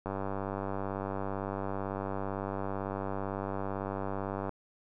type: click train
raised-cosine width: 1 ms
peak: -21 dBFS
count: 435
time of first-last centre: 0.06-4.493 s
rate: 97.9 Hz
effects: none